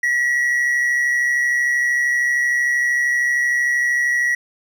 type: tone with amplitude modulation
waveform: triangle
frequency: 1925 Hz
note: B6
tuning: 45 cents flat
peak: -12 dBFS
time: 0.03-4.35 s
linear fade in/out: 5 ms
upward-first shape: sine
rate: 133 Hz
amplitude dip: 40%
effects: none